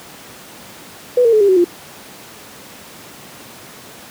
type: tone with pitch steps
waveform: sine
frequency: 493.9 / 460.8 / 430 / 401.2 / 374.3 / 349.2 Hz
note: B4 / A#4 / A4 / G4 / F#4 / F4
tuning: 0 / -20 / -40 / +40 / +20 / 0 cents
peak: -8 dBFS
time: 1.17-1.644 s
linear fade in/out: 5 ms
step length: 79 ms
effects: pink hiss -37 dBFS RMS until 4.1 s + high-pass 150 Hz 12 dB/octave